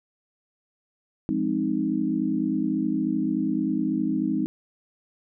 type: chord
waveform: sine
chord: F minor seventh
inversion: none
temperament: equal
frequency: 174.61 / 207.7 / 261.6 / 311.1 Hz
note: F3 / Ab3 / C4 / Eb4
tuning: 0 / 0 / 0 / 0 cents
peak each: -32 / -28 / -27 / -26 dBFS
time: 1.29-4.46 s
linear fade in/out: 0 ms
effects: none

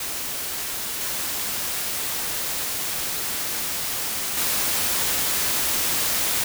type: noise with level steps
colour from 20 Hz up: white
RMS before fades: -29 / -27 / -23 dBFS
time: 0-6.44 s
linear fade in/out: 5 ms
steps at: 1.01 / 4.37 s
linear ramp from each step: 2 ms
effects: none

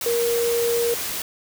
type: tone in noise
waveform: sine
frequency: 470 Hz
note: A#4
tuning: 14 cents sharp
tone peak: -19 dBFS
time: 0.06-0.94 s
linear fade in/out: 2 ms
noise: white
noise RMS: -28 dBFS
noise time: 0.01-1.22 s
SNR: +6 dB
effects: none

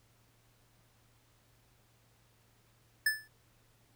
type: tone with exponential decay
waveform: square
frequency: 1743 Hz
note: A6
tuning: 17 cents flat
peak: -24 dBFS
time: 3.06-3.28 s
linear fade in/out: 5 ms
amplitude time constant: 47 ms
effects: added 115 Hz sine -69 dBFS peak until 3.95 s + pink hiss -69 dBFS RMS until 3.95 s

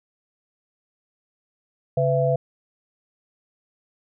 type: tone cluster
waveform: sine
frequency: 138.3 / 503 / 666 Hz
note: C#3 / B4 / E5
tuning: -4 / +32 / +18 cents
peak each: -22 dBFS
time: 1.97-2.36 s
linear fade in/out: 5 ms
effects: none

